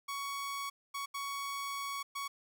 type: tone bursts at uneven times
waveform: sawtooth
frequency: 1118 Hz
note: C#6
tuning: 14 cents sharp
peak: -33 dBFS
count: 4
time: 0.08-0.7 / 0.94-1.06 / 1.14-2.03 / 2.15-2.28 s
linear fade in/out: 10 ms
effects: none